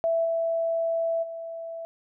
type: tone with level steps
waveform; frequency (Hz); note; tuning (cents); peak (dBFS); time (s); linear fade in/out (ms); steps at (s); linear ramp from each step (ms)
sine; 662; E5; +7; -21 / -23 / -33; 0.04-1.85; 0; 0.24 / 1.22; 20
effects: none